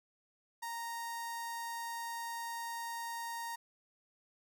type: tone with notch filter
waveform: sawtooth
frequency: 930 Hz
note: A#5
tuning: 4 cents flat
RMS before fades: -41 dBFS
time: 0.62-3.56 s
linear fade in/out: 10 ms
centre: 3000 Hz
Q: 1.7
effects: none